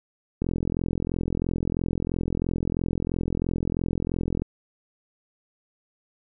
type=click train; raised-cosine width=3 ms; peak=-13 dBFS; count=173; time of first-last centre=0.42-4.42 s; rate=43 Hz; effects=none